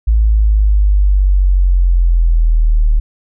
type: linear sweep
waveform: sine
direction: down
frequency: 55 to 37.38 Hz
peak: -7 dBFS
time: 0.07-3 s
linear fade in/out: 10 ms
effects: none